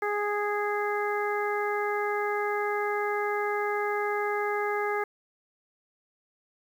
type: harmonic tone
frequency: 413.9 Hz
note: G#4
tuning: 6 cents flat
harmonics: 1 / 2 / 3 / 4 / 5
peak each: -29 / -32 / -34 / -35 / -36 dBFS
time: 0.02-5.04 s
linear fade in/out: 5 ms
effects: 9-bit